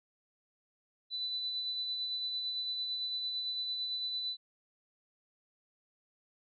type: tone with tremolo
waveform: sine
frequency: 3990 Hz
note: B7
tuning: 17 cents sharp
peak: -32 dBFS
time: 1.1-4.37 s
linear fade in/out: 50 ms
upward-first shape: sine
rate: 8.9 Hz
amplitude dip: 30%
effects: MP3 48 kbps